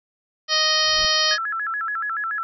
harmonic tone, 622.3 Hz, D#5, in tune, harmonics 1 / 2 / 3 / 4 / 5 / 6 / 7 / 8 / 9, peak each -29 / -26 / -25 / -33 / -24 / -30 / -23 / -24 / -26 dBFS, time 0.48-1.38 s, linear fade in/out 50 ms
brown noise with exponential growth, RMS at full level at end -33 dBFS, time 0.59-1.05 s, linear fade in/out 1 ms, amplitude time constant 100 ms
sine tone with vibrato, 1500 Hz, F#6, 23 cents sharp, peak -23 dBFS, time 1.31-2.43 s, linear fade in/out 0 ms, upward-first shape square, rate 7 Hz, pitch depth 200 cents each way
effects none

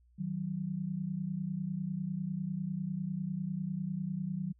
sine tone pair together, 157.69 / 187.7 Hz, D#3 / F#3, +24 / +25 cents, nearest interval minor third, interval 301 cents, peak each -37 / -35 dBFS, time 0.18-4.53 s, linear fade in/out 20 ms, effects added 60 Hz sine -62 dBFS peak until 4.59 s

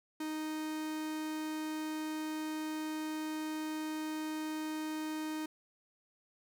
45% pulse tone, 310.6 Hz, D#4, 3 cents flat, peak -36 dBFS, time 0.2-5.46 s, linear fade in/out 5 ms, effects none

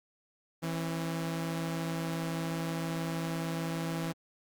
sawtooth tone pair together, 164.81 / 270.5 Hz, E3 / C#4, 0 / -42 cents, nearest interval major sixth, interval 858 cents, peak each -29 / -36 dBFS, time 0.62-4.13 s, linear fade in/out 20 ms, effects Opus 48 kbps

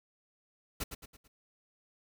pink noise with echo, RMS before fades -35 dBFS, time 0.8-0.84 s, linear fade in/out 10 ms, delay 110 ms, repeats 4, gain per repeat -7 dB, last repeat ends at 1.28 s, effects none

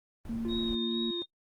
brown noise, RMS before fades -42 dBFS, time 0.25-0.75 s, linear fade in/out 2 ms
sine tone with pitch glide, 229.2 to 230.8 Hz, A#3 to A#3, -29 to -17 cents, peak -31 dBFS, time 0.29-1.11 s, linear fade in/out 5 ms, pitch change +12 cents, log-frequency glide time 0.6-0.86 s
triangle tone, 346.6 Hz, F4, 13 cents flat, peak -32 dBFS, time 0.45-1.22 s, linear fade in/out 0 ms
sine tone with vibrato, 3729 Hz, A#7, in tune, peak -34 dBFS, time 0.48-1.26 s, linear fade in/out 50 ms, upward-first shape sine, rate 2.3 Hz, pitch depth 25 cents each way
effects noise-tail reverb RT60 0.1 s tail -24 dB re dry + Opus 24 kbps

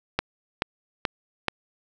click train, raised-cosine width 0.3 ms, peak -6 dBFS, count 4, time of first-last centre 0.19-1.483 s, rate 2.32 Hz, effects none

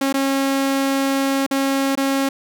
sawtooth tone with dropouts, 272.5 Hz, C#4, 29 cents flat, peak -13 dBFS, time 0.01-2.29 s, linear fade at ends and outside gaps 5 ms, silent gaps 0.127-0.14 / 1.465-1.51 / 1.954-1.974 s, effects none

